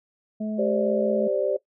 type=harmonic tone; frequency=214.7 Hz; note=A3; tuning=42 cents flat; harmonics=1 / 2 / 3; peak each=-26 / -41 / -35 dBFS; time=0.4-1.28 s; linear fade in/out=10 ms
type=chord; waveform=sine; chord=G suspended fourth; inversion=none; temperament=just; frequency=392 / 522.7 / 588 Hz; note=G4 / C5 / D5; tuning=0 / -2 / +2 cents; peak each=-27 / -26 / -24 dBFS; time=0.58-1.57 s; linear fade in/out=10 ms
effects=noise-tail reverb RT60 0.1 s tail -18 dB re dry